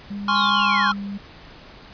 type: tone with pitch glide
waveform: sine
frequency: 202.3 to 200.1 Hz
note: G#3 to G3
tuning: -45 to +36 cents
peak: -27 dBFS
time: 0.1-1.18 s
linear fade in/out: 10 ms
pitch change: -19 cents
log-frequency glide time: 0.6-0.87 s
type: chord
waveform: square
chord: Db major seventh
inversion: second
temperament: equal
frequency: 830.6 / 1046.5 / 1108.7 / 1396.9 Hz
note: Ab5 / C6 / Db6 / F6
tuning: 0 / 0 / 0 / 0 cents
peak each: -28 / -22 / -23 / -23 dBFS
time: 0.28-0.92 s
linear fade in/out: 5 ms
type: linear sweep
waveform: sine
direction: down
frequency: 4113 to 1258 Hz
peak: -24 dBFS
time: 0.34-0.94 s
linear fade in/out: 20 ms
effects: pink hiss -44 dBFS RMS until 1.93 s + resampled to 11025 Hz